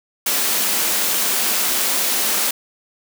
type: high-pass noise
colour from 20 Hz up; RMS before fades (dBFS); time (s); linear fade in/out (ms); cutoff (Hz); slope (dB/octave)
white; -19; 0.26-2.51; 5; 180; 48
effects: none